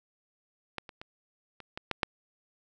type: clicks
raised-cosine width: 0.3 ms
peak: -18 / -28 / -26 / -29 / -21 / -13 / -9 dBFS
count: 7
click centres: 0.783 / 0.892 / 1.015 / 1.603 / 1.775 / 1.913 / 2.032 s
effects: none